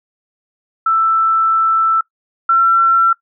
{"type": "tone pair in turn", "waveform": "sine", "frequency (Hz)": [1326, 1351.5], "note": ["E6", "E6"], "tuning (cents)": [10, 43], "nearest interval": "unison", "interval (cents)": 33, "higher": "second", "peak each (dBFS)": [-10, -8], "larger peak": "second", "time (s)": [[0.86, 2.01], [2.49, 3.13]], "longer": "first", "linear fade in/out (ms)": 5, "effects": ["noise-tail reverb RT60 0.1 s tail -20 dB re dry"]}